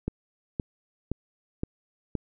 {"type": "click train", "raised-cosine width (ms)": 3, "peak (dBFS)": -15, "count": 5, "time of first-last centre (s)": [0.08, 2.153], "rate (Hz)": 1.93, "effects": []}